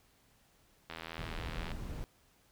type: click train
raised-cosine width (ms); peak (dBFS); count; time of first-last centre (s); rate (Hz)
0.3; -26; 68; 0.9-1.717; 82
type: noise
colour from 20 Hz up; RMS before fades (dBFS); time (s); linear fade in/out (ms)
brown; -41; 1.18-2.04; 0
effects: pink hiss -68 dBFS RMS until 2.51 s